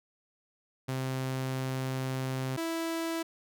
sawtooth tone pair in turn, 131.1 / 329.4 Hz, C3 / E4, +4 / -1 cents, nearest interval octave + major third, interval 1595 cents, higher second, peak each -27 dBFS, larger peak neither, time 0.88-2.57 / 2.57-3.23 s, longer first, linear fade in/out 10 ms, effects none

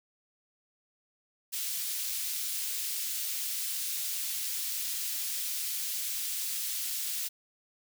white high-pass noise, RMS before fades -34 dBFS, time 1.52-7.29 s, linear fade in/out 20 ms, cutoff 3000 Hz, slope 12 dB/octave, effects none

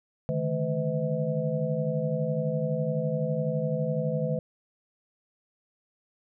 sine tone cluster, 144.3 / 156.2 / 214.4 / 506 / 641 Hz, D3 / D#3 / A3 / B4 / E5, -30 / +7 / -45 / +42 / -49 cents, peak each -34 / -29 / -34 / -30 / -35 dBFS, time 0.29-4.39 s, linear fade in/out 0 ms, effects none

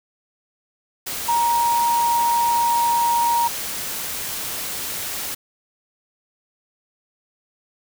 sine tone in noise, 941 Hz, A#5, 16 cents sharp, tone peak -16 dBFS, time 1.28-3.48 s, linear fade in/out 10 ms, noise white, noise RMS -28 dBFS, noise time 1.06-5.35 s, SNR +9 dB, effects none

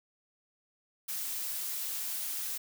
blue noise, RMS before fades -36 dBFS, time 1.08-2.58 s, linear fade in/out 10 ms, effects none

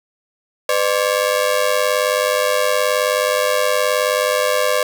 sawtooth ring-modulated tone, 554.4 Hz, C#5, in tune, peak -8 dBFS, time 0.69-4.83 s, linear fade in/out 2 ms, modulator 49.5 Hz, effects 8-bit

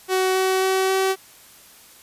sawtooth tone with pitch steps, 374.9 / 377.3 / 379.7 / 382.1 Hz, F#4 / F#4 / F#4 / G4, +23 / +34 / +45 / -44 cents, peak -14 dBFS, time 0.08-1.16 s, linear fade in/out 50 ms, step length 270 ms, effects white hiss -48 dBFS RMS until 2.02 s + resampled to 32000 Hz

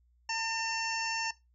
harmonic tone with a mistuned harmonic, 903 Hz, A5, 45 cents sharp, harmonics 1 / 2 / 3 / 5 / 6 / 7 / 8, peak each -35 / -39 / -37 / -46 / -37 / -44 / -49 dBFS, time 0.29-1.31 s, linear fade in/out 5 ms, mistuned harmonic 8, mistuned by -44 cents, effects noise-tail reverb RT60 0.2 s tail -18 dB re dry + added 60 Hz sine -64 dBFS peak until 1.54 s

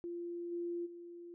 sine tone with level steps, 345.4 Hz, F4, 19 cents flat, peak -39 / -36 / -47 dBFS, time 0.04-1.34 s, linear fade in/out 0 ms, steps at 0.51 / 0.85 s, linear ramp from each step 20 ms, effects none

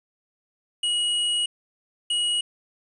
square tone pair in turn, 2903 / 2903 Hz, F#7 / F#7, -34 / -34 cents, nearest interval unison, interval 0 cents, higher neither, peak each -22 dBFS, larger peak neither, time 0.83-1.46 / 2.1-2.41 s, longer first, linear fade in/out 5 ms, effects resampled to 24000 Hz + 9-bit

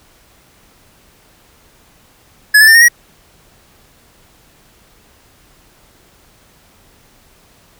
square tone with pitch steps, 1700 / 1748.8 / 1799 / 1850.7 / 1903.8 Hz, G#6 / A6 / A6 / A#6 / A#6, +40 / -11 / +38 / -13 / +36 cents, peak -4 dBFS, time 2.54-2.885 s, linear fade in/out 10 ms, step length 69 ms, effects pink hiss -49 dBFS RMS until 7.79 s

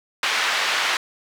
pink band-pass noise, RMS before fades -22 dBFS, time 0.23-0.97 s, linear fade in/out 2 ms, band 1200 to 3900 Hz, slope 12 dB/octave, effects none

